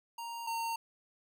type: tone pair in turn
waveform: square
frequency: 932.3 / 916.8 Hz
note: A#5 / A#5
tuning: 0 / -29 cents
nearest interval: unison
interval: 29 cents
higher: first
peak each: -40 / -34 dBFS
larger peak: second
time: 0.18-0.47 / 0.47-0.76 s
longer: neither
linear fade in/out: 5 ms
effects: none

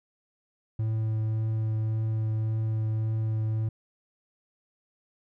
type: tone with vibrato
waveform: triangle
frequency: 110 Hz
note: A2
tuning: in tune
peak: -23 dBFS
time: 0.79-3.69 s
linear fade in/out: 5 ms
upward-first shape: triangle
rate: 1.8 Hz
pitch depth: 11 cents each way
effects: none

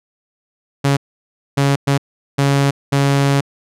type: tone bursts at uneven times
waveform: sawtooth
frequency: 139.6 Hz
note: C#3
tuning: 13 cents sharp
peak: -8 dBFS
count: 5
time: 0.84-0.97 / 1.57-1.76 / 1.87-1.98 / 2.38-2.71 / 2.92-3.41 s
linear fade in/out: 10 ms
effects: low-pass 10000 Hz 12 dB/octave

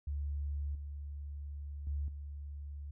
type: tone with level steps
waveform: sine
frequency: 72 Hz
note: D2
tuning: 34 cents flat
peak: -34 / -40 / -33 / -41 dBFS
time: 0.07-2.91 s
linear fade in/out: 5 ms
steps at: 0.75 / 1.87 / 2.08 s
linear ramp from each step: 2 ms
effects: none

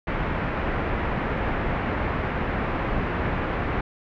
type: low-pass noise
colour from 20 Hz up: pink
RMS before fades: -26 dBFS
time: 0.07-3.81 s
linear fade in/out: 5 ms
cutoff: 2200 Hz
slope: 24 dB/octave
effects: none

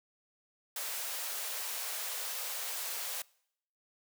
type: high-pass noise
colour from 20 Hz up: white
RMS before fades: -38 dBFS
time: 0.76-3.22 s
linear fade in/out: 2 ms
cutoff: 450 Hz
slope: 48 dB/octave
effects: noise-tail reverb RT60 0.7 s tail -24 dB re dry

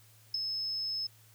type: tone with ADSR envelope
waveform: sine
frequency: 5200 Hz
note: E8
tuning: 24 cents flat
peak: -26 dBFS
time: 0.34-1.07 s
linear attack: 4 ms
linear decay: 12 ms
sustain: -6 dB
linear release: 6 ms
effects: added 110 Hz sine -60 dBFS peak until 1.34 s + white hiss -62 dBFS RMS until 1.34 s

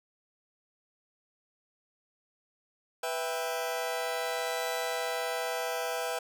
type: chord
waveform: sawtooth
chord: E minor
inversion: second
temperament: just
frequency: 494.4 / 659.3 / 791.1 Hz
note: B4 / E5 / G5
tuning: +2 / 0 / +16 cents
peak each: -31 / -31 / -33 dBFS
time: 3.03-6.19 s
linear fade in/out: 5 ms
effects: none

